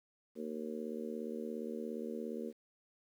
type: harmonic tone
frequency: 77.2 Hz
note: D#2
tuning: 13 cents flat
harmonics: 3 / 4 / 5 / 6 / 7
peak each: -42 / -48 / -45 / -44 / -50 dBFS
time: 0.35-2.53 s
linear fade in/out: 50 ms
effects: 11-bit